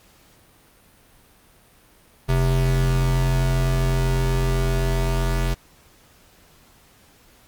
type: tone pair together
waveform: square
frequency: 43.95 / 131.7 Hz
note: F1 / C3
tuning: +12 / +12 cents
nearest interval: octave + perfect fifth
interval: 1900 cents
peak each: -21 / -22 dBFS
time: 2.28-5.55 s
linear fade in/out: 20 ms
effects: pink hiss -54 dBFS RMS until 7.47 s + Opus 48 kbps